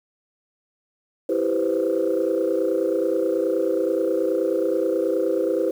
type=chord; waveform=sine; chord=C major seventh; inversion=first; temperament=equal; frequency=329.6 / 392 / 493.9 / 523.3 Hz; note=E4 / G4 / B4 / C5; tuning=0 / 0 / 0 / 0 cents; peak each=-24 dBFS; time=1.29-5.71 s; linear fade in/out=5 ms; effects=tanh soft clip ceiling -12 dBFS + 8-bit